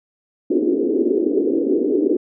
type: band-pass noise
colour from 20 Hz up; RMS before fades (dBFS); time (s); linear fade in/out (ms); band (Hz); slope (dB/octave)
white; -18; 0.5-2.17; 5; 270 to 420; 48
effects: none